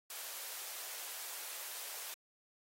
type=high-pass noise; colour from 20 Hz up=white; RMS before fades=-45 dBFS; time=0.1-2.14 s; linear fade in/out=2 ms; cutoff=460 Hz; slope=24 dB/octave; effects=AAC 48 kbps